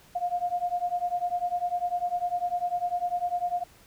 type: beating tone pair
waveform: sine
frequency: 704 / 714 Hz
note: F5 / F5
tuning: +14 / +38 cents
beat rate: 10 Hz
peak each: -29 dBFS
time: 0.15-3.64 s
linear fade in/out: 10 ms
effects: pink hiss -56 dBFS RMS until 3.86 s